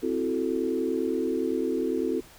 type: chord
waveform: sine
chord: F# half-diminished seventh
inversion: second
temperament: equal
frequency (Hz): 261.6 / 329.6 / 370 / 440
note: C4 / E4 / F#4 / A4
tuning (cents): 0 / 0 / 0 / 0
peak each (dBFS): -30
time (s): 0.02-2.21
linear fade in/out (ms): 20
effects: pink hiss -51 dBFS RMS until 2.38 s